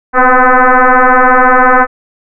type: tone with frequency modulation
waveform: sine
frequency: 246.9 Hz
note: B3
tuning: in tune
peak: -3 dBFS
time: 0.13-1.87 s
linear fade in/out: 50 ms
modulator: 254 Hz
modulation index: 5.8
effects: none